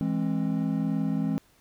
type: chord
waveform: triangle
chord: E augmented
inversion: none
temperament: equal with one note detuned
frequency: 164.81 / 207.7 / 266.2 Hz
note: E3 / G#3 / B#3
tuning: 0 / 0 / +30 cents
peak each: -27 dBFS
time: 0.01-1.38 s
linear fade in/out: 0 ms
effects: pink hiss -62 dBFS RMS until 1.6 s